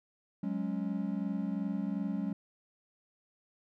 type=chord; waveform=triangle; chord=F# suspended second; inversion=none; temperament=equal; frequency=185 / 207.7 / 277.2 Hz; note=F#3 / G#3 / C#4; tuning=0 / 0 / 0 cents; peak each=-34 / -33 / -36 dBFS; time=0.43-2.33 s; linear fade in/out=5 ms; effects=none